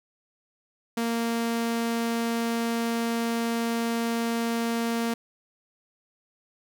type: tone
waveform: sawtooth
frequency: 231.6 Hz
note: A#3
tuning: 11 cents flat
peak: -21 dBFS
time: 0.97-5.14 s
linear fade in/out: 5 ms
effects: none